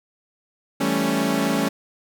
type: chord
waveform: sawtooth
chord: A dominant seventh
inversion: second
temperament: equal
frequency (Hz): 164.81 / 196 / 220 / 277.2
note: E3 / G3 / A3 / C#4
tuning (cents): 0 / 0 / 0 / 0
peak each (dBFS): -25 / -22 / -21 / -19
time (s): 0.8-1.69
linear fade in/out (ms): 10
effects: none